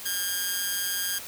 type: tone with amplitude modulation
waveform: 5% pulse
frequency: 1616 Hz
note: G#6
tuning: 48 cents flat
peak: -13 dBFS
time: 0.05-1.19 s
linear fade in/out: 10 ms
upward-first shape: sine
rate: 186 Hz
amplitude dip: 60%
effects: white hiss -40 dBFS RMS until 1.27 s